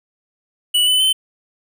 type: tone with pitch steps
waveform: square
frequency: 2952 / 3009 / 3067 Hz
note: F#7 / F#7 / G7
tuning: -5 / +28 / -38 cents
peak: -13 dBFS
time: 0.74-1.13 s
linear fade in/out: 10 ms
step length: 130 ms
effects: none